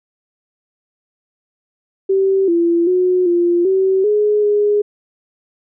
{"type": "tone with pitch steps", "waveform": "sine", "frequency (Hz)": [386.6, 339.9, 364.7, 347.1, 381.6, 419.2, 414.4], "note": ["G4", "F4", "F#4", "F4", "G4", "G#4", "G#4"], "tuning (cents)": [-24, -47, -25, -11, -47, 16, -4], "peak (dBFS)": -11, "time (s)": [2.09, 4.82], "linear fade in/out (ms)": 10, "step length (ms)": 390, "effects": []}